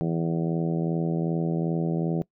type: harmonic tone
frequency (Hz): 82.6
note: E2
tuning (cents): +4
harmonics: 2 / 3 / 4 / 5 / 6 / 7 / 8 / 9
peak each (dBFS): -25 / -34 / -31 / -34 / -39 / -38 / -41 / -41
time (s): 0.01-2.22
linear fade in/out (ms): 0
effects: noise-tail reverb RT60 0.1 s tail -22 dB re dry